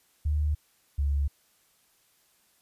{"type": "tone pair in turn", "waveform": "sine", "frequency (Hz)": [75, 70.79], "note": ["D2", "C#2"], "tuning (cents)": [37, 37], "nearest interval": "minor second", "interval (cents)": 100, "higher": "first", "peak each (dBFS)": -23, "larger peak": "neither", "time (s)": [[0.25, 0.55], [0.98, 1.28]], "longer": "neither", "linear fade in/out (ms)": 10, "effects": ["white hiss -66 dBFS RMS until 2.61 s", "resampled to 32000 Hz"]}